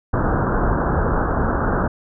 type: low-pass noise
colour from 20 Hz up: pink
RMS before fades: -19 dBFS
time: 0.13-1.88 s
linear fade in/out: 10 ms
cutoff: 1600 Hz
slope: 96 dB/octave
effects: none